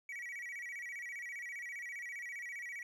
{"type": "tone with vibrato", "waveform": "triangle", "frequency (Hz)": 2093, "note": "C7", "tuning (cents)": 0, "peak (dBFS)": -40, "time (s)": [0.09, 2.83], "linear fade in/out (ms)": 2, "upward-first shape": "square", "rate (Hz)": 15, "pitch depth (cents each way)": 140, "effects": []}